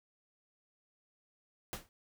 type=noise with exponential decay; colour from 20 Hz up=pink; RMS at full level=-36 dBFS; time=1.73-1.89 s; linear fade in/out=0 ms; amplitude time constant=34 ms; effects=none